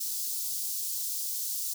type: high-pass noise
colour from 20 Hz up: white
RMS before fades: -33 dBFS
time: 0-1.74 s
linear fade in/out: 10 ms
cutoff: 4600 Hz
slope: 24 dB/octave
effects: none